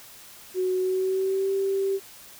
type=tone with pitch glide; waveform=sine; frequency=370 to 389.5 Hz; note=F#4 to G4; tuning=0 to -11 cents; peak=-22 dBFS; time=0.54-2 s; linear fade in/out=50 ms; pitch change=+89 cents; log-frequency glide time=0.78-1.52 s; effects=white hiss -47 dBFS RMS until 2.39 s